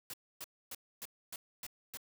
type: noise bursts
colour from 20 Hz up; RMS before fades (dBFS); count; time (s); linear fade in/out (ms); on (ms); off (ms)
white; -44; 7; 0.1-1.972; 2; 36; 270
effects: none